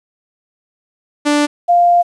sawtooth / sine tone pair in turn, 293.7 / 698.5 Hz, D4 / F5, 0 / 0 cents, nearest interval octave + minor third, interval 1500 cents, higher second, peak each -7 dBFS, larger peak neither, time 1.25-1.47 / 1.68-2.03 s, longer second, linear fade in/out 20 ms, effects resampled to 22050 Hz + 8-bit

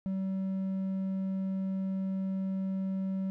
sine tone with hard clipping, 191.1 Hz, G3, 44 cents flat, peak -31 dBFS, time 0.06-3.3 s, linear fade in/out 0 ms, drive 3 dB, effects none

